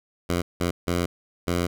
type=tone bursts at uneven times; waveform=10% pulse; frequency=87.5 Hz; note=F2; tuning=4 cents sharp; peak=-14 dBFS; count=4; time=0.29-0.42 / 0.6-0.71 / 0.87-1.06 / 1.47-1.67 s; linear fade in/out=10 ms; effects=none

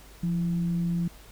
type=tone with frequency modulation; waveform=sine; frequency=172.2 Hz; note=F3; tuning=24 cents flat; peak=-24 dBFS; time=0.23-1.08 s; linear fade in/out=5 ms; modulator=155 Hz; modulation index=0.22; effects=added 50 Hz sine -49 dBFS peak until 1.31 s + pink hiss -52 dBFS RMS until 1.31 s

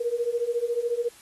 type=beating tone pair; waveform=sine; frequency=466.3 / 480.3 Hz; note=A#4 / B4; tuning=+1 / -48 cents; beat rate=14 Hz; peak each=-28 / -26 dBFS; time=0-1.09 s; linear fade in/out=10 ms; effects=white hiss -52 dBFS RMS until 1.21 s + AAC 32 kbps

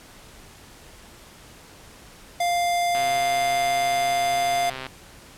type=tone; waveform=square; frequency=698.5 Hz; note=F5; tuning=in tune; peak=-21 dBFS; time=2.4-4.7 s; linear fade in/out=5 ms
type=click train; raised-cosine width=0.3 ms; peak=-17 dBFS; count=252; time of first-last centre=2.95-4.866 s; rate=131 Hz
effects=pink hiss -47 dBFS RMS until 5.37 s + low-pass 12000 Hz 12 dB/octave

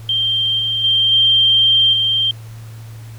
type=tone with level steps; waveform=sine; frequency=3161 Hz; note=G7; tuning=14 cents sharp; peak=-14 / -16 / -11 / -9 / -13 dBFS; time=0.09-2.31 s; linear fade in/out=2 ms; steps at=0.59 / 0.84 / 1.12 / 1.93 s; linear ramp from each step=2 ms; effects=added 112 Hz sine -31 dBFS peak until 3.18 s + pink hiss -45 dBFS RMS until 3.18 s

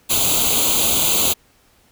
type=noise with comb filter; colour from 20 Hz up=white; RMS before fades=-17 dBFS; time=0.09-1.34 s; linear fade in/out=20 ms; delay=0.28 ms; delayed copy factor=+0.9; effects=pink hiss -56 dBFS RMS until 1.91 s

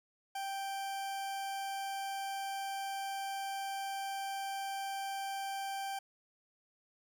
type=tone; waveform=40% pulse; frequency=784 Hz; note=G5; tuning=in tune; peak=-36 dBFS; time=0.35-5.99 s; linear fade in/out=5 ms; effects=13-bit

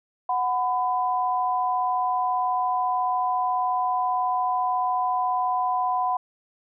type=tone pair together; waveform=sine; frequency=738 / 1003.7 Hz; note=F#5 / B5; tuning=-5 / +28 cents; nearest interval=perfect fourth; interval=533 cents; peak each=-24 dBFS; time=0.29-6.17 s; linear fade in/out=5 ms; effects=none

